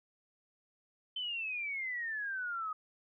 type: exponential sweep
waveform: sine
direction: down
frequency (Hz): 3090 to 1244.5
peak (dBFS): -35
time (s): 1.16-2.73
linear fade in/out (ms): 5
effects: none